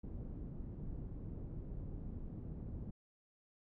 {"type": "low-pass noise", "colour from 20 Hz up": "pink", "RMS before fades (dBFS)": -45, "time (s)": [0.03, 2.91], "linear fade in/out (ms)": 10, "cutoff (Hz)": 240, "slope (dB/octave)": 12, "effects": []}